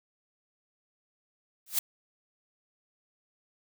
blue noise with exponential growth, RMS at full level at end -22 dBFS, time 1.66-1.79 s, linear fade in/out 5 ms, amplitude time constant 28 ms, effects none

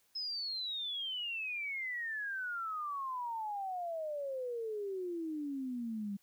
sine exponential sweep, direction down, 5180 to 196 Hz, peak -36 dBFS, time 0.15-6.17 s, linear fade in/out 10 ms, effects white hiss -72 dBFS RMS until 6.22 s

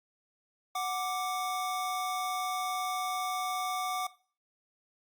square tone pair together, 739.6 / 1174 Hz, F#5 / D6, -1 / -1 cents, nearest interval minor sixth, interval 800 cents, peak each -34 / -35 dBFS, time 0.75-4.07 s, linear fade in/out 5 ms, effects noise-tail reverb RT60 0.4 s tail -18 dB re dry + Opus 48 kbps

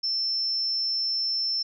sine tone, 5340 Hz, E8, 22 cents sharp, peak -24 dBFS, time 0.03-1.63 s, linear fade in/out 10 ms, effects none

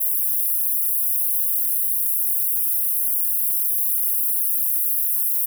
pink high-pass noise, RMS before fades -21 dBFS, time 0-5.46 s, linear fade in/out 10 ms, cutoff 11000 Hz, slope 48 dB/octave, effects none

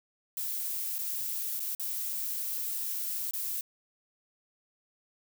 violet noise with dropouts, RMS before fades -34 dBFS, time 0.37-3.61 s, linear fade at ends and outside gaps 2 ms, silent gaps 0.984-0.988 / 1.596-1.602 / 1.75-1.797 / 3.31-3.335 s, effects none

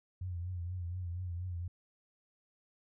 sine tone with vibrato, 88.8 Hz, F2, 29 cents sharp, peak -36 dBFS, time 0.21-1.68 s, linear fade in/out 5 ms, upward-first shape triangle, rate 4.2 Hz, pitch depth 81 cents each way, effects none

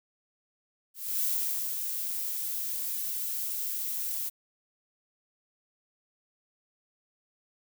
violet noise with ADSR envelope, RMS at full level -28 dBFS, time 0.94-4.3 s, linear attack 280 ms, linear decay 460 ms, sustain -5 dB, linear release 21 ms, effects none

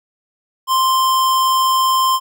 square tone, 1046.5 Hz, C6, in tune, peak -13 dBFS, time 0.67-2.2 s, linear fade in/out 50 ms, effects none

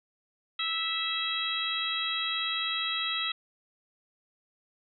harmonic tone with a mistuned harmonic, 657 Hz, E5, 6 cents flat, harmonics 2 / 3 / 4 / 5 / 6, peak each -36 / -38 / -36 / -33 / -33 dBFS, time 0.59-3.32 s, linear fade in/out 5 ms, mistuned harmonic 6, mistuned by -41 cents, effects none

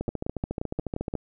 two click trains, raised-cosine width 2 ms, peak -16 / -16 dBFS, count 7 / 17, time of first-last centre 0.09-1.139 / 0.01-1.153 s, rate 5.72 / 14 Hz, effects none

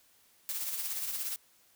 blue noise with tremolo, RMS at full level -34 dBFS, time 0.49-1.36 s, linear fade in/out 0 ms, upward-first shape sine, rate 17 Hz, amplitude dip 45%, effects white hiss -65 dBFS RMS until 1.75 s

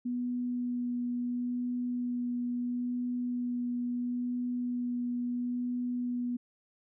sine tone with vibrato, 244.7 Hz, B3, 16 cents flat, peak -30 dBFS, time 0.05-6.37 s, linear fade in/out 10 ms, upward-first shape sine, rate 0.74 Hz, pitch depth 9 cents each way, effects none

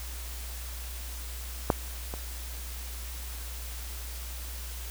clicks, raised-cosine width 1 ms, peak -7 / -22 dBFS, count 2, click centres 1.702 / 2.139 s, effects added 60 Hz sine -37 dBFS peak until 4.9 s + white hiss -43 dBFS RMS until 4.9 s

